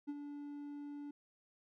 triangle tone with ADSR envelope, 289.3 Hz, D4, 26 cents flat, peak -35 dBFS, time 0.07-1.11 s, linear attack 23 ms, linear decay 40 ms, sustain -7 dB, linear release 5 ms, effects none

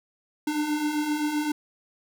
square beating tone pair, 293.7 / 301.4 Hz, D4 / D4, 0 / +45 cents, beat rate 7.7 Hz, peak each -33 / -26 dBFS, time 0.47-1.52 s, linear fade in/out 5 ms, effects none

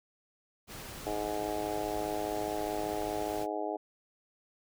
pink noise, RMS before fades -44 dBFS, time 0.67-3.47 s, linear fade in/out 50 ms
harmonic tone, 104.9 Hz, G#2, 18 cents sharp, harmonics 3 / 4 / 5 / 6 / 7 / 8, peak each -39 / -38 / -43 / -38 / -39 / -40 dBFS, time 1.06-3.77 s, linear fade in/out 10 ms
effects none

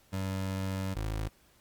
25% pulse tone pair in turn, 95.6 / 53.42 Hz, G2 / G#1, -43 / +50 cents, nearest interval minor seventh, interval 1007 cents, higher first, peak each -28 dBFS, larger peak neither, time 0.12-0.95 / 0.95-1.29 s, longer first, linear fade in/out 20 ms, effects pink hiss -64 dBFS RMS until 1.6 s + Opus 48 kbps

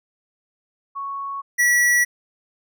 sine / square tone pair in turn, 1108.7 / 1940.1 Hz, C#6 / B6, 0 / -31 cents, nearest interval minor seventh, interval 969 cents, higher second, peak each -26 / -15 dBFS, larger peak second, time 0.95-1.42 / 1.58-2.05 s, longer neither, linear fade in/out 20 ms, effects none

